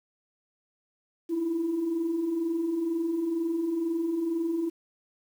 sine tone pair together, 311.1 / 333.2 Hz, D#4 / E4, 0 / +19 cents, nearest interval minor second, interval 119 cents, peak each -35 / -25 dBFS, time 1.29-4.7 s, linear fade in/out 20 ms, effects tanh soft clip ceiling -21 dBFS + 9-bit

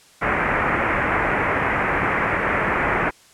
white low-pass noise, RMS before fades -21 dBFS, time 0.21-3.11 s, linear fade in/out 20 ms, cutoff 2200 Hz, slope 48 dB/octave, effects white hiss -51 dBFS RMS until 3.33 s + low-pass 9000 Hz 12 dB/octave

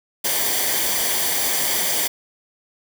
white noise with comb filter, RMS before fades -21 dBFS, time 0.24-2.08 s, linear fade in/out 10 ms, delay 0.75 ms, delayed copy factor -0.6, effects none

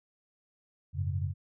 sine chord, F# suspended second, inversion none, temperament equal with one note detuned, 90.96 / 103.83 / 138.59 Hz, F#2 / G#2 / C#3, -29 / 0 / 0 cents, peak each -31 / -36 / -35 dBFS, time 0.93-1.34 s, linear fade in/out 50 ms, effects none

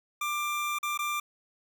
25% pulse tone with dropouts, 1186 Hz, D6, 17 cents sharp, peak -25 dBFS, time 0.21-1.2 s, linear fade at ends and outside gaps 5 ms, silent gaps 0.787-0.829 / 0.976-0.989 s, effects none

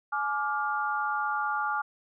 sine chord, D diminished, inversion second, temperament just, 845.8 / 1174.7 / 1409.6 Hz, Ab5 / D6 / F6, +31 / 0 / +16 cents, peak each -31 dBFS, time 0.12-1.82 s, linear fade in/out 10 ms, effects none

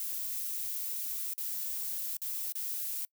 violet noise with dropouts, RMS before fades -36 dBFS, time 0-3.05 s, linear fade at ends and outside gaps 2 ms, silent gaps 1.336-1.379 / 2.169-2.217 / 2.523-2.553 s, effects noise-tail reverb RT60 0.1 s tail -24 dB re dry

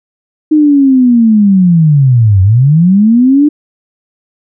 sine linear two-way sweep, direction down then up, 311.1 to 91.3 to 302 Hz, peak -3 dBFS, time 0.51-3.49 s, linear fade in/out 10 ms, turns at 2.42 s, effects none

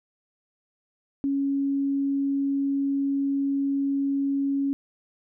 sine tone, 277.2 Hz, C#4, in tune, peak -22 dBFS, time 1.24-4.73 s, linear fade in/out 0 ms, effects none

